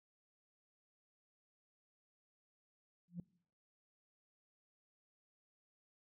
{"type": "tone with exponential growth", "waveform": "sine", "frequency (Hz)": 174.61, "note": "F3", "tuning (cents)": 0, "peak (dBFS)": -36, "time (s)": [3.08, 3.2], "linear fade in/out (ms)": 2, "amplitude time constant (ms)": 24, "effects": ["noise-tail reverb RT60 0.7 s tail -25 dB re dry", "tanh soft clip ceiling -37 dBFS"]}